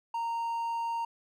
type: tone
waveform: triangle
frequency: 926 Hz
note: A#5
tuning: 12 cents flat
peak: -28 dBFS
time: 0.14-1.05 s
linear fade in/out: 5 ms
effects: none